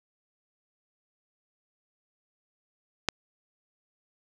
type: click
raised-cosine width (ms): 0.2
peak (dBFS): -6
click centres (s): 3.087
effects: none